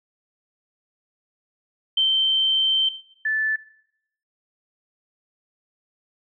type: tone pair in turn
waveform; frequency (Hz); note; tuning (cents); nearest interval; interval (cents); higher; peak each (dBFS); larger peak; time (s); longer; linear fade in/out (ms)
sine; 3113 / 1749.5; G7 / A6; -13 / -10; minor seventh; 997; first; -16 / -20; first; 1.97-2.89 / 3.25-3.56; first; 5
effects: noise-tail reverb RT60 0.7 s tail -17 dB re dry